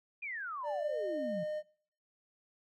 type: exponential sweep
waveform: sine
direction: down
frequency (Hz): 2495 to 164.6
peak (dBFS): -37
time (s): 0.22-1.44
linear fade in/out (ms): 10
type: tone with pitch glide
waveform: triangle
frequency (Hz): 589 to 609.8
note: D5 to D#5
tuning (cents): +5 to -35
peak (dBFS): -32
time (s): 0.63-1.63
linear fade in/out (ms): 50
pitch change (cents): +60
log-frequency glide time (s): 0.79-0.98
effects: noise-tail reverb RT60 0.5 s tail -21 dB re dry + MP3 64 kbps